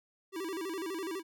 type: tone with vibrato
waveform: square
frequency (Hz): 354.6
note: F4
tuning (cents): +26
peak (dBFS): -36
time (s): 0.32-1.23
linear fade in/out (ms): 50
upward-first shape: square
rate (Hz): 12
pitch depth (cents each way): 150
effects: none